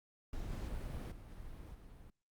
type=noise with level steps; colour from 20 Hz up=brown; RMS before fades=-43 / -41 / -51 / -49 / -54 dBFS; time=0.33-2.1 s; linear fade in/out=2 ms; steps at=0.5 / 1.11 / 1.28 / 1.74 s; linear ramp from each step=10 ms; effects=Opus 48 kbps